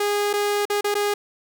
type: tone with dropouts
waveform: sawtooth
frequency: 411 Hz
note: G#4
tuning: 18 cents flat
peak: -16 dBFS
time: 0-1.14 s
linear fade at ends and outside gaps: 5 ms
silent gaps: 0.331-0.336 / 0.654-0.699 / 0.81-0.843 / 0.943-0.951 s
effects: none